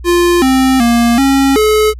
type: tone with pitch steps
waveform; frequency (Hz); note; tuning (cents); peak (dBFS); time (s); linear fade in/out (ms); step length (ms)
square; 349 / 262.3 / 235.3 / 272.4 / 428.9; F4 / C4 / A#3 / C#4 / A4; -1 / +4 / +16 / -30 / -44; -8; 0.04-1.94; 50; 380
effects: added 60 Hz sine -25 dBFS peak until 1.99 s + resampled to 32000 Hz